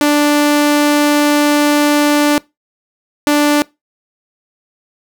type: tone pair in turn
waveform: sawtooth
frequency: 293.7 / 293.7 Hz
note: D4 / D4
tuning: 0 / 0 cents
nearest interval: unison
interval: 0 cents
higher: neither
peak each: -5 dBFS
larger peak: neither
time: 0.01-2.38 / 3.27-3.62 s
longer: first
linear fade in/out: 0 ms
effects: noise-tail reverb RT60 0.2 s tail -22 dB re dry